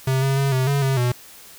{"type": "tone with pitch steps", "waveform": "square", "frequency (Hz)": [132.2, 135.7, 137.8, 130.1, 140.7, 134.4, 122.9], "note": ["C3", "C#3", "C#3", "C3", "C#3", "C3", "B2"], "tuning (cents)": [18, -36, -10, -9, 26, 47, -8], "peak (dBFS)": -18, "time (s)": [0.07, 1.12], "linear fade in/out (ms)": 5, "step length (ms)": 150, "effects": ["white hiss -44 dBFS RMS until 1.58 s"]}